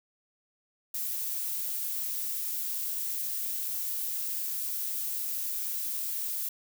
violet noise, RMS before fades -33 dBFS, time 0.94-6.49 s, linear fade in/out 5 ms, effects none

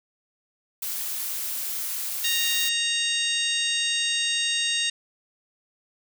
blue noise, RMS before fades -30 dBFS, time 0.82-2.69 s, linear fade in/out 5 ms
harmonic tone, 931 Hz, A#5, 2 cents flat, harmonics 2 / 3 / 4 / 5 / 6 / 7 / 8 / 9, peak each -32 / -28 / -26 / -35 / -36 / -34 / -41 / -33 dBFS, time 2.24-4.9 s, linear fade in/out 5 ms
effects none

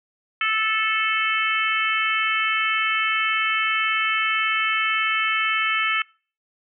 harmonic tone, 438.2 Hz, A4, 7 cents flat, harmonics 3 / 4 / 5 / 6 / 7, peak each -24 / -27 / -25 / -26 / -29 dBFS, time 0.41-6.02 s, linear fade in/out 2 ms, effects noise-tail reverb RT60 0.4 s tail -24 dB re dry

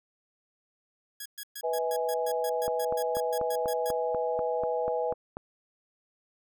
5% pulse tone bursts, 1661.2 Hz, G#6, in tune, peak -26 dBFS, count 16, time 1.2-3.912 s, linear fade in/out 5 ms, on 57 ms, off 120 ms
sine chord, E major, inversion second, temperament equal with one note detuned, 493.9 / 643.1 / 830.6 Hz, B4 / E5 / G#5, 0 / -43 / 0 cents, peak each -29 / -32 / -33 dBFS, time 1.63-5.14 s, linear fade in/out 20 ms
click train, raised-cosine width 1 ms, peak -22 dBFS, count 12, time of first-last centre 2.68-5.369 s, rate 4.09 Hz
effects none

